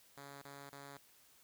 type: tone bursts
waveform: 5% pulse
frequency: 140.4 Hz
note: C#3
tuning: 22 cents sharp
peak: -39 dBFS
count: 3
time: 0.17-0.974 s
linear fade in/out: 5 ms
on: 250 ms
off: 27 ms
effects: white hiss -66 dBFS RMS until 1.43 s